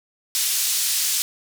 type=band-pass noise; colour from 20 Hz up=pink; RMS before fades=-22 dBFS; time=0.35-1.22 s; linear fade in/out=0 ms; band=4700 to 15000 Hz; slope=12 dB/octave; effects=none